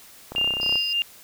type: click train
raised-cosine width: 1 ms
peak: -20 dBFS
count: 15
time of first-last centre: 0.32-0.756 s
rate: 32.1 Hz
type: tone with tremolo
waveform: sine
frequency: 2800 Hz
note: F7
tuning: 4 cents sharp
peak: -19 dBFS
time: 0.36-1.02 s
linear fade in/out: 0 ms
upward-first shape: sine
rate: 3.4 Hz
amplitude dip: 50%
type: tone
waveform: triangle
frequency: 4970 Hz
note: D#8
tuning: 3 cents flat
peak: -27 dBFS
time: 0.61-0.93 s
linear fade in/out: 2 ms
effects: white hiss -48 dBFS RMS until 1.23 s